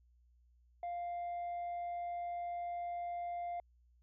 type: tone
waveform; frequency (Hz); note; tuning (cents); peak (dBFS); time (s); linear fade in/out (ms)
sine; 698.5; F5; 0; -35; 0.83-3.6; 2
effects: tanh soft clip ceiling -37 dBFS + added 60 Hz sine -65 dBFS peak until 4.02 s